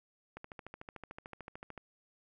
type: click train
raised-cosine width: 0.5 ms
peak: -30 dBFS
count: 20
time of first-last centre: 0.37-1.777 s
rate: 13.5 Hz
effects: none